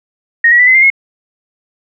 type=tone with pitch steps; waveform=sine; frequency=1864.7 / 1921.6 / 1980.2 / 2041 / 2103 / 2167 Hz; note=A#6 / B6 / B6 / C7 / C7 / C#7; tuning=0 / -48 / +4 / -44 / +8 / -40 cents; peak=-4 dBFS; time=0.44-0.902 s; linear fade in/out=5 ms; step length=77 ms; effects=none